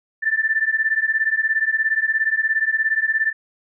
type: beating tone pair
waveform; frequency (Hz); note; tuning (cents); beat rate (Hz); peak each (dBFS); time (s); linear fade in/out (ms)
sine; 1762 / 1779; A6 / A6; +2 / +19; 17; -20; 0.22-3.33; 20
effects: none